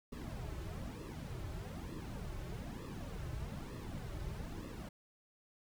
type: noise with flanger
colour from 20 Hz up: brown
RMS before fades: -44 dBFS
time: 0.12-4.89 s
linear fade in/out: 5 ms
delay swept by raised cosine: 1.3 to 4.3 ms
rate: 1.1 Hz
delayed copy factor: -0.75
effects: none